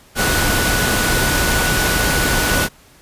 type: tone in noise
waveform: sine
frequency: 1477 Hz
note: F#6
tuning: 3 cents flat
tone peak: -21 dBFS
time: 0.15-2.69 s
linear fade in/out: 50 ms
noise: pink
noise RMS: -17 dBFS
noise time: 0.15-2.69 s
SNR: -7 dB
effects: pink hiss -48 dBFS RMS until 3.01 s + resampled to 32000 Hz